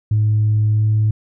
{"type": "tone with pitch glide", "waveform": "sine", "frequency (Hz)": [107, 107.74], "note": ["A2", "A2"], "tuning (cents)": [-48, -36], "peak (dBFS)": -11, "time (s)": [0.11, 1.11], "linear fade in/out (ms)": 5, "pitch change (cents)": 12, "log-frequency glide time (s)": [0.71, 0.85], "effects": ["tanh soft clip ceiling -9 dBFS"]}